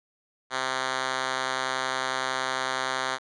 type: tone with band-pass filter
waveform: 5% pulse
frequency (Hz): 130.81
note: C3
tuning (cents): 0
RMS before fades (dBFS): -29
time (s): 0.5-3.19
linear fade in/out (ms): 50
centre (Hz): 2400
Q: 0.53
effects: resampled to 22050 Hz